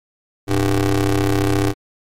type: ring-modulated tone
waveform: 25% pulse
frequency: 94.9 Hz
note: F#2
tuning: 44 cents sharp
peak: -8 dBFS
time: 0.47-1.74 s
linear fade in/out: 50 ms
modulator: 207 Hz
effects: MP3 64 kbps